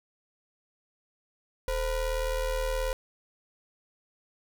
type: ring-modulated tone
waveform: square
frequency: 240.6 Hz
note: B3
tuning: 45 cents flat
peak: -25 dBFS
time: 1.68-2.93 s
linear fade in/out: 0 ms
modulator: 280 Hz
effects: 9-bit